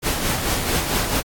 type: noise with tremolo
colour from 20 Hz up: pink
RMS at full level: -20 dBFS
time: 0.02-1.23 s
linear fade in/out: 50 ms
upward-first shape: sine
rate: 4.5 Hz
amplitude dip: 45%
effects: AAC 64 kbps